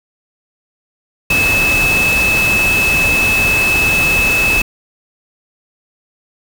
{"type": "tone in noise", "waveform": "sine", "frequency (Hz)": 2600, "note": "E7", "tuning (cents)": -24, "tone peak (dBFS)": -11, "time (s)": [1.3, 4.62], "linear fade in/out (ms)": 5, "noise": "pink", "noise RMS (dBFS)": -19, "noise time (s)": [1.3, 4.62], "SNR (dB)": 5, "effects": []}